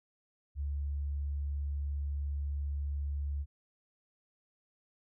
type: tone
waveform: sine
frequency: 71.4 Hz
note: D2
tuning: 48 cents flat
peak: -32 dBFS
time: 0.55-3.46 s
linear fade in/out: 50 ms
effects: none